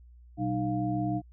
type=tone cluster; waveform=sine; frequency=123.8 / 190.3 / 306 / 699 Hz; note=B2 / F#3 / D#4 / F5; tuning=+5 / +49 / -29 / +1 cents; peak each=-32 / -35 / -30 / -34 dBFS; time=0.37-1.22 s; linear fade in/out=50 ms; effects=added 60 Hz sine -50 dBFS peak until 1.32 s